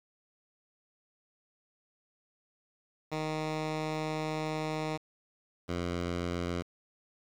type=tone pair in turn; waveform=10% pulse; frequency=155.56 / 87.31 Hz; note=D#3 / F2; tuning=0 / 0 cents; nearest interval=minor seventh; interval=1000 cents; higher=first; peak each=-24 dBFS; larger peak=neither; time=3.11-4.98 / 5.68-6.63 s; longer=first; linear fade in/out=20 ms; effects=low-pass 6000 Hz 12 dB/octave + 9-bit